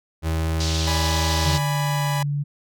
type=tone; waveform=35% pulse; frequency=80.5 Hz; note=E2; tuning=41 cents flat; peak=-19 dBFS; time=0.22-1.6 s; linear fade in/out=50 ms
type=band-pass noise; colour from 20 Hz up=pink; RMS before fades=-29 dBFS; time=0.6-1.58 s; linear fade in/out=5 ms; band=3400 to 5900 Hz; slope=24 dB/octave
type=chord; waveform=sawtooth; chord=G# diminished; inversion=second; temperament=equal; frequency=587.3 / 830.6 / 987.8 Hz; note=D5 / G#5 / B5; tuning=0 / 0 / 0 cents; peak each=-29 / -26 / -24 dBFS; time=0.87-2.23 s; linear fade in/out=5 ms
type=tone with pitch glide; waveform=sine; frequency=146.1 to 144.17 Hz; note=D3 to D3; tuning=-9 to -32 cents; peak=-21 dBFS; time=1.44-2.44 s; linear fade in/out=20 ms; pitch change=-23 cents; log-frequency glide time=1.92-2.11 s
effects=none